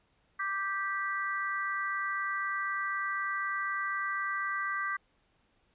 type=harmonic tone; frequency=392 Hz; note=G4; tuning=in tune; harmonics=3 / 4 / 5; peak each=-34 / -35 / -36 dBFS; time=0.39-4.97 s; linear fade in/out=10 ms; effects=pink hiss -71 dBFS RMS until 5.74 s + resampled to 8000 Hz